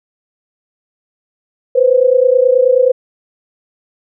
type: tone pair together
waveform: sine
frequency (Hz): 495 / 524.4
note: B4 / C5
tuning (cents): +4 / +4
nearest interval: minor second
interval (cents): 100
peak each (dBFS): -10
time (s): 1.75-2.92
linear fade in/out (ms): 10
effects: none